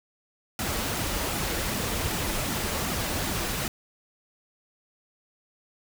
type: noise with flanger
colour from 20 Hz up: pink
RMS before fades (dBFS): -29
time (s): 0.59-3.68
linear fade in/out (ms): 2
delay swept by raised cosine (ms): 1.8 to 7.8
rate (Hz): 2.6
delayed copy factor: -0.6
effects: none